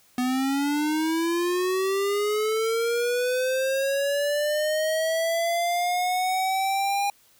square linear sweep, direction up, 246.9 to 810 Hz, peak -23 dBFS, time 0.18-7.1 s, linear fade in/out 2 ms, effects white hiss -59 dBFS RMS until 7.39 s

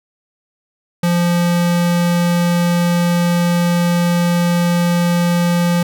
square tone, 173.6 Hz, F3, 10 cents flat, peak -13 dBFS, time 1.03-5.83 s, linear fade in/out 5 ms, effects none

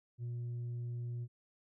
sine tone with tanh clipping, 120 Hz, B2, 49 cents flat, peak -38 dBFS, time 0.18-1.28 s, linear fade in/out 50 ms, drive 2 dB, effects none

